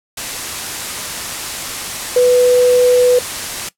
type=tone in noise; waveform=sine; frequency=495 Hz; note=B4; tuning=4 cents sharp; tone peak=-7 dBFS; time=2.16-3.19 s; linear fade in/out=5 ms; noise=white; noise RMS=-23 dBFS; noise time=0.17-3.69 s; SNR=+13 dB; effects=noise-tail reverb RT60 0.1 s tail -18 dB re dry + low-pass 11000 Hz 12 dB/octave